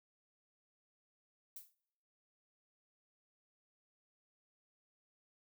violet noise with exponential decay, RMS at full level -45 dBFS, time 1.56-1.75 s, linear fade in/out 5 ms, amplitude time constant 40 ms, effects noise-tail reverb RT60 0.9 s tail -26 dB re dry

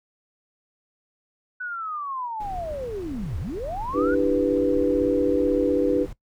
sine linear two-way sweep, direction down then up, 1500 to 61.8 to 1500 Hz, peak -28 dBFS, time 1.6-4.15 s, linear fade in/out 10 ms, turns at 3.39 s
brown noise, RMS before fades -37 dBFS, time 2.4-6.13 s, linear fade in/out 5 ms
sine chord, E minor seventh, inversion third, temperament equal, 293.7 / 329.6 / 392 / 493.9 Hz, D4 / E4 / G4 / B4, 0 / 0 / 0 / 0 cents, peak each -22 / -27 / -25 / -22 dBFS, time 3.93-6.07 s, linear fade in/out 50 ms
effects noise-tail reverb RT60 0.1 s tail -18 dB re dry

